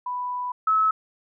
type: tone pair in turn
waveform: sine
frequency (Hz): 990 / 1294.7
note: B5 / E6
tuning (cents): +4 / -32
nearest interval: perfect fourth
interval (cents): 464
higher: second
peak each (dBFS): -26 / -17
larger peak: second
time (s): 0.06-0.52 / 0.67-0.91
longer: first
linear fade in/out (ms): 5
effects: none